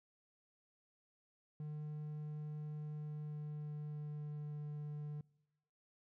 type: tone with pitch glide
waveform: triangle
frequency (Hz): 150.9 to 148.65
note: D3 to D3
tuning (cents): +47 to +21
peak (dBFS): -40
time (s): 1.6-5.21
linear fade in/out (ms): 2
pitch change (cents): -26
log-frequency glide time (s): 2.85-4.61
effects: noise-tail reverb RT60 0.9 s tail -24 dB re dry